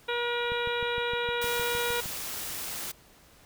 harmonic tone, 478.3 Hz, A#4, 44 cents sharp, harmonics 1 / 2 / 3 / 4 / 5 / 6 / 7 / 8, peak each -31 / -35 / -34 / -40 / -37 / -42 / -41 / -38 dBFS, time 0.08-2.01 s, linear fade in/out 10 ms
click train, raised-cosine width 5 ms, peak -29 dBFS, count 11, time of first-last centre 0.52-2.058 s, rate 6.5 Hz
white noise, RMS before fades -36 dBFS, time 1.41-2.92 s, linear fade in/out 10 ms
effects pink hiss -57 dBFS RMS until 3.45 s

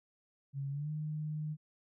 sine tone with pitch glide, 138.59 to 152.89 Hz, C#3 to D#3, 0 to -30 cents, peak -35 dBFS, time 0.53-1.57 s, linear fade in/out 50 ms, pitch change +170 cents, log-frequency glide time 0.7-0.9 s, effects none

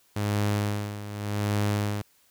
sawtooth tone with tremolo, 103.4 Hz, G#2, 7 cents flat, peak -19 dBFS, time 0.16-2.02 s, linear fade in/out 5 ms, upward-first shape sine, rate 0.85 Hz, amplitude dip 75%, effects white hiss -63 dBFS RMS until 2.3 s

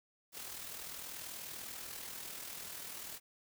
white noise with amplitude modulation, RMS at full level -44 dBFS, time 0.32-3.2 s, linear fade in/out 50 ms, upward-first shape sine, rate 40.4 Hz, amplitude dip 45%, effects none

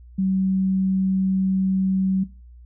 sine tone, 190 Hz, F#3, 46 cents sharp, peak -18 dBFS, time 0.18-2.24 s, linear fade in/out 10 ms, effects noise-tail reverb RT60 0.3 s tail -18 dB re dry + added 60 Hz sine -42 dBFS peak until 2.65 s

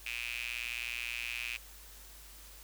sawtooth tone with high-pass filter, 119 Hz, A#2, 36 cents sharp, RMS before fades -39 dBFS, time 0.06-1.57 s, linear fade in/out 5 ms, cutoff 2500 Hz, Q 8.7, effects added 50 Hz sine -54 dBFS peak until 2.63 s + white hiss -54 dBFS RMS until 2.63 s

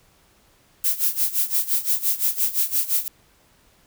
violet noise with tremolo, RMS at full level -19 dBFS, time 0.84-3.08 s, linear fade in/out 2 ms, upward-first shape sine, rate 5.8 Hz, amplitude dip 85%, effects pink hiss -58 dBFS RMS until 3.86 s

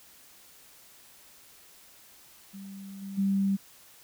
sine tone with level steps, 196 Hz, G3, in tune, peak -40 / -36 / -23 dBFS, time 2.53-3.57 s, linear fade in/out 20 ms, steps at 3.01 / 3.17 s, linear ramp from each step 20 ms, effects white hiss -55 dBFS RMS until 4.03 s

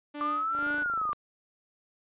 sawtooth tone with tremolo, 293.7 Hz, D4, in tune, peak -30 dBFS, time 0.14-0.84 s, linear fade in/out 10 ms, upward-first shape sine, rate 2.2 Hz, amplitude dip 95%
sine linear two-way sweep, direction up then down, 1174.7 to 1490 to 1174.7 Hz, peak -27 dBFS, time 0.21-1.13 s, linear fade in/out 0 ms, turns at 0.8 s
click train, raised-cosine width 1 ms, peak -31 dBFS, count 16, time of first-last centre 0.55-1.131 s, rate 25.8 Hz
effects resampled to 8000 Hz

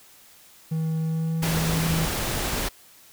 triangle tone with pitch glide, 160 to 162.61 Hz, D#3 to E3, +49 to -23 cents, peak -21 dBFS, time 0.71-2.06 s, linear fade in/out 10 ms, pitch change +28 cents, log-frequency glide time 1.01-1.4 s
pink noise, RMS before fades -27 dBFS, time 1.42-2.69 s, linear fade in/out 10 ms
effects white hiss -52 dBFS RMS until 3.12 s

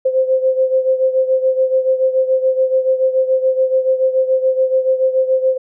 sine beating tone pair, 520 / 527 Hz, C5 / C5, -11 / +12 cents, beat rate 7 Hz, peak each -13 / -18 dBFS, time 0.05-5.58 s, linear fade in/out 10 ms, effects none

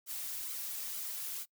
blue noise with flanger, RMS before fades -40 dBFS, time 0.06-1.46 s, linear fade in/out 50 ms, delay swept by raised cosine 1.1 to 3.3 ms, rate 2.2 Hz, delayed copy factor -0.5, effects noise-tail reverb RT60 0.1 s tail -23 dB re dry

